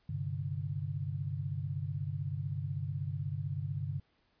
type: chord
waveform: sine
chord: G suspended fourth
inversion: none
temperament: equal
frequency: 98 / 130.81 / 146.83 Hz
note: G2 / C3 / D3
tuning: 0 / 0 / 0 cents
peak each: -38 / -39 / -37 dBFS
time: 0.09-4 s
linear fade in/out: 5 ms
effects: pink hiss -73 dBFS RMS until 4.4 s + resampled to 11025 Hz